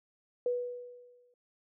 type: tone with exponential decay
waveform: sine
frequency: 489.9 Hz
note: B4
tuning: 14 cents flat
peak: -26 dBFS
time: 0.46-1.34 s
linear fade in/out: 2 ms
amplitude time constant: 190 ms
effects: none